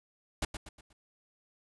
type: noise with echo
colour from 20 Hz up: pink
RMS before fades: -31 dBFS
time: 0.42-0.45 s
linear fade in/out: 5 ms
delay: 120 ms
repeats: 4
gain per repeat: -8 dB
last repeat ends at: 0.93 s
effects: resampled to 24000 Hz